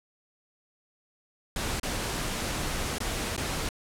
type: noise with dropouts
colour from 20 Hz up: pink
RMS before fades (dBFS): -31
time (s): 1.56-3.69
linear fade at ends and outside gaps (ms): 2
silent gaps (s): 1.798-1.831 / 2.984-3.003 / 3.365-3.377
effects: low-pass 11000 Hz 12 dB/octave